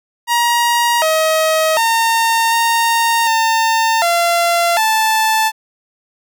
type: tone with pitch steps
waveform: sawtooth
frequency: 948 / 634 / 913 / 923 / 900 / 686 / 878 Hz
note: A#5 / D#5 / A#5 / A#5 / A5 / F5 / A5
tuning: +29 / +32 / -36 / -17 / +39 / -31 / -4 cents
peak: -8 dBFS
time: 0.27-5.52 s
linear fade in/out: 50 ms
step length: 750 ms
effects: none